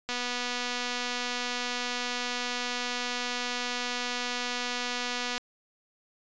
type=click train; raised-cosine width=0.2 ms; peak=-15 dBFS; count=1297; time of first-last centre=0.09-5.38 s; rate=245 Hz; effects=resampled to 16000 Hz